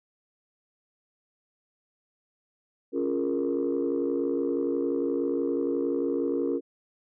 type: chord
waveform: sine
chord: Bb minor seventh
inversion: first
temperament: equal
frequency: 277.2 / 349.2 / 415.3 / 466.2 Hz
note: Db4 / F4 / Ab4 / Bb4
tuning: 0 / 0 / 0 / 0 cents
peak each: -28 / -29 / -32 / -29 dBFS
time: 2.92-6.61 s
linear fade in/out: 50 ms
effects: tanh soft clip ceiling -18 dBFS